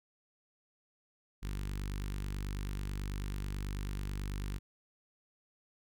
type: tone with notch filter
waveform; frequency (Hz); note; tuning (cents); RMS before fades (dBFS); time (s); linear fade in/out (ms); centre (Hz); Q
sawtooth; 49.17; G1; +6; -38; 1.42-4.59; 20; 630; 0.62
effects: none